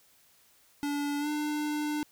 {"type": "tone with pitch glide", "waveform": "square", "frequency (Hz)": [288.3, 299], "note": ["D4", "D4"], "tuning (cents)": [-32, 31], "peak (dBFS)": -30, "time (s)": [0.83, 2.03], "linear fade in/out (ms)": 0, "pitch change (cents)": 63, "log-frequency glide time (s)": [1.19, 1.28], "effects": ["white hiss -63 dBFS RMS until 2.11 s"]}